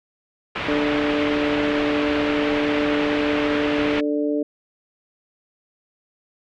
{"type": "low-pass noise", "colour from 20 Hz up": "white", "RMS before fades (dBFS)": -27, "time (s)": [0.55, 4.01], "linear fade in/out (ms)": 10, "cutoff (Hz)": 2800, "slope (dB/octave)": 24}
{"type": "harmonic tone", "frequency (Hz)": 147.3, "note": "D3", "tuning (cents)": 6, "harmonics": [2, 3, 4], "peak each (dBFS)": [-21, -25, -27], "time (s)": [0.68, 4.43], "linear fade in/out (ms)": 5}
{"effects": []}